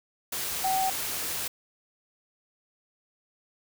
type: tone in noise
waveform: sine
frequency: 762 Hz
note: G5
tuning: 49 cents flat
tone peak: -24 dBFS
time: 0.64-0.9 s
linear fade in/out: 5 ms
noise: white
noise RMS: -32 dBFS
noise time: 0.32-1.48 s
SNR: +5 dB
effects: none